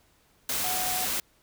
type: tone in noise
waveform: sine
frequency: 737 Hz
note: F#5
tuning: 7 cents flat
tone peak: -33 dBFS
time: 0.64-1.05 s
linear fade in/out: 2 ms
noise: white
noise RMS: -29 dBFS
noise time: 0.49-1.2 s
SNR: -7 dB
effects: pink hiss -64 dBFS RMS until 1.42 s